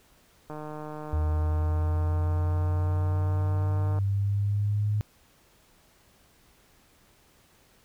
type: click train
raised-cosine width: 1 ms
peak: -25 dBFS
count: 531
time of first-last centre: 0.5-3.987 s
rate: 152 Hz
type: linear sweep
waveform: sine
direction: up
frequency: 78.8 to 105.3 Hz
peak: -23 dBFS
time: 1.13-5.01 s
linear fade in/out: 0 ms
effects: pink hiss -61 dBFS RMS until 7.84 s